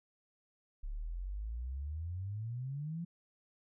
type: exponential sweep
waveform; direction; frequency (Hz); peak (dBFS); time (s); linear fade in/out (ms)
sine; up; 34 to 174.61; -37; 0.83-3.05; 10
effects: none